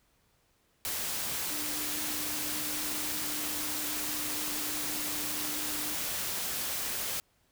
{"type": "tone in noise", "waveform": "sine", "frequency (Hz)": 300, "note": "D4", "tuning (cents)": 37, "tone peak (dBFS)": -43, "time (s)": [1.5, 5.95], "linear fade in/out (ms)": 0, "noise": "white", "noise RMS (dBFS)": -34, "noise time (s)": [0.85, 7.2], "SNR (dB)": -12, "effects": ["pink hiss -70 dBFS RMS until 7.51 s"]}